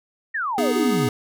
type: exponential sweep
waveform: sine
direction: down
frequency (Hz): 1902 to 110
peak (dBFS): -22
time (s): 0.34-1.09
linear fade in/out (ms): 10
type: chord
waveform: square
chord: G# minor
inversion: first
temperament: equal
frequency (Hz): 246.9 / 311.1 / 415.3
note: B3 / D#4 / G#4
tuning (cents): 0 / 0 / 0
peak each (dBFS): -24 / -28 / -24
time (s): 0.58-1.09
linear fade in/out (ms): 2
effects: none